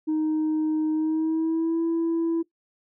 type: tone with pitch glide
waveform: sine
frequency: 311.1 to 331.5 Hz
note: D#4 to E4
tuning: 0 to +10 cents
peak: -19 dBFS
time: 0.07-2.43 s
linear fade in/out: 20 ms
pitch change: +110 cents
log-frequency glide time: 0.92-1.82 s
effects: noise-tail reverb RT60 0.1 s tail -18 dB re dry + tanh soft clip ceiling -20 dBFS